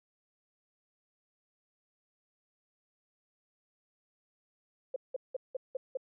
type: tone bursts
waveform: sine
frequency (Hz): 523.3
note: C5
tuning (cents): 0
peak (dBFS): -31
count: 6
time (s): 4.94-5.972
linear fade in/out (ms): 5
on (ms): 22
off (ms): 180
effects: none